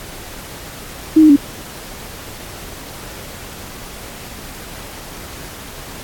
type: tone with pitch steps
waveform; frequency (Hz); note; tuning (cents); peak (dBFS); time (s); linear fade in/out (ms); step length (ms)
sine; 315 / 308.3 / 284.2; D#4 / D#4 / C#4; +21 / -16 / +43; -4; 1.16-1.364; 10; 68
effects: pink hiss -33 dBFS RMS until 6.03 s + AAC 64 kbps